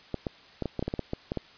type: clicks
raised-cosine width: 2 ms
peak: -16 dBFS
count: 12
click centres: 0.143 / 0.268 / 0.623 / 0.657 / 0.793 / 0.826 / 0.88 / 0.939 / 0.993 / 1.134 / 1.319 / 1.373 s
effects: white hiss -53 dBFS RMS until 1.57 s + resampled to 11025 Hz